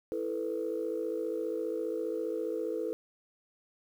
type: chord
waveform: sine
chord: E suspended fourth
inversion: none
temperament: just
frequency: 329.6 / 439.5 / 494.4 Hz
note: E4 / A4 / B4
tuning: 0 / -2 / +2 cents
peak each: -36 / -34 / -35 dBFS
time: 0.12-2.93 s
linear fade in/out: 0 ms
effects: tanh soft clip ceiling -23 dBFS + 10-bit